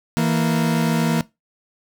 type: tone pair together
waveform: 40% pulse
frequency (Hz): 163.41 / 231.9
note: E3 / A#3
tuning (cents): -15 / -9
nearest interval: tritone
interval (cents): 606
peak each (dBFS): -19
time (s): 0.17-1.21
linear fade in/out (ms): 0
effects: noise-tail reverb RT60 0.2 s tail -19 dB re dry